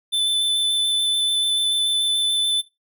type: tone with vibrato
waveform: square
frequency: 3520 Hz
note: A7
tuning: in tune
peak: -18 dBFS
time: 0.12-2.62 s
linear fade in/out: 20 ms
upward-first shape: square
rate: 6.9 Hz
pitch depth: 8 cents each way
effects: noise-tail reverb RT60 0.2 s tail -17 dB re dry

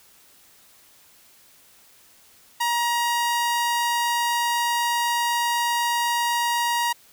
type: tone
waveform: sawtooth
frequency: 948 Hz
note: A#5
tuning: 29 cents sharp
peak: -17 dBFS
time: 2.6-6.93 s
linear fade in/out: 10 ms
effects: white hiss -54 dBFS RMS until 7.12 s

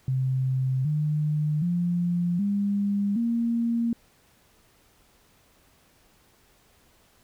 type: tone with pitch steps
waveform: sine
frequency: 130.81 / 151.13 / 174.61 / 201.7 / 233.1 Hz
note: C3 / D3 / F3 / G3 / A#3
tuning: 0 / +50 / 0 / +50 / 0 cents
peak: -22 dBFS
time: 0.08-3.93 s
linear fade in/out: 2 ms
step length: 770 ms
effects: pink hiss -61 dBFS RMS until 7.23 s

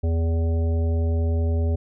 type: harmonic tone with a mistuned harmonic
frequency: 82.3 Hz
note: E2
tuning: 2 cents flat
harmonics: 1 / 3 / 5 / 7 / 9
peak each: -19 / -32 / -33 / -36 / -44 dBFS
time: 0.03-1.76 s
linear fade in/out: 10 ms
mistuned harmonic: 9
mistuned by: +33 cents
effects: none

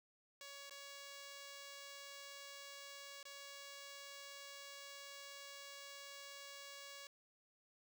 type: tone with dropouts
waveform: 5% pulse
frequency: 561 Hz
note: C#5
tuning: 21 cents sharp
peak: -40 dBFS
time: 0.41-7.07 s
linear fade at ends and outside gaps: 1 ms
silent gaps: 0.696-0.709 / 3.229-3.253 s
effects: none

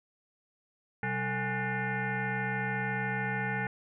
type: tone with frequency modulation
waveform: sine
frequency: 830.6 Hz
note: G#5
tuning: in tune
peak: -29 dBFS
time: 1.03-3.67 s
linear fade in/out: 2 ms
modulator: 319 Hz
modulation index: 3.9
effects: none

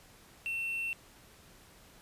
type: tone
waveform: triangle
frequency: 2700 Hz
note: E7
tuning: 41 cents sharp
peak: -31 dBFS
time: 0.46-0.93 s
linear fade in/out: 0 ms
effects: pink hiss -58 dBFS RMS until 2.01 s + resampled to 32000 Hz

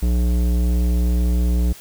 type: tone with tanh clipping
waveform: sine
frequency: 59.8 Hz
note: A#1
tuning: 45 cents sharp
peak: -17 dBFS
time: 0.02-1.73 s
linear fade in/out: 10 ms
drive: 15 dB
effects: white hiss -42 dBFS RMS until 1.8 s

